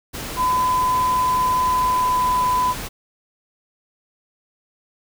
pink noise, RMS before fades -30 dBFS, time 0.13-2.89 s, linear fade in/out 20 ms
sine tone with pitch glide, 1009 to 1002.6 Hz, B5 to B5, +37 to +26 cents, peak -16 dBFS, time 0.36-2.75 s, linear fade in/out 50 ms, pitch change -11 cents, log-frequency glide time 1.69-2.28 s
effects none

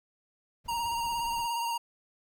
brown noise with tremolo, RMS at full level -46 dBFS, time 0.64-1.47 s, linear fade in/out 20 ms, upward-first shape sine, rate 15 Hz, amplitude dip 65%
square tone with vibrato, 935 Hz, A#5, 5 cents sharp, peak -30 dBFS, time 0.68-1.78 s, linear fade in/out 10 ms, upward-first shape sine, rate 17 Hz, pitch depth 28 cents each way
effects none

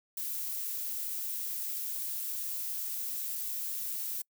violet noise, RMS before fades -36 dBFS, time 0.17-4.22 s, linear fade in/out 5 ms, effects noise-tail reverb RT60 0.1 s tail -26 dB re dry

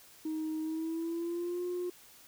sine tone with pitch glide, 313.8 to 356.3 Hz, D#4 to F4, +15 to +35 cents, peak -31 dBFS, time 0.25-1.9 s, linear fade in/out 5 ms, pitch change +220 cents, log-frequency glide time 0.61-1.63 s, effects tanh soft clip ceiling -30 dBFS + white hiss -57 dBFS RMS until 2.27 s

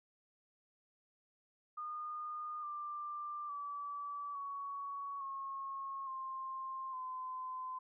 sine tone with pitch steps, 1221 / 1186.2 / 1152.5 / 1119.7 / 1087.8 / 1056.8 / 1026.7 Hz, D#6 / D6 / D6 / C#6 / C#6 / C6 / C6, -33 / +17 / -33 / +17 / -33 / +17 / -33 cents, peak -40 dBFS, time 1.77-7.79 s, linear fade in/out 10 ms, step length 860 ms, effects none

